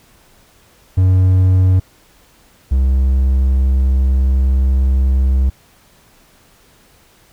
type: tone pair in turn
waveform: triangle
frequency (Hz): 93 / 65.76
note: F#2 / C2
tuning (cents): +9 / +9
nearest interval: tritone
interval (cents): 600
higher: first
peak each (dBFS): -6 / -8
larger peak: first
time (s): 0.97-1.8 / 2.71-5.5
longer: second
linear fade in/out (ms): 10
effects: pink hiss -50 dBFS RMS until 7.32 s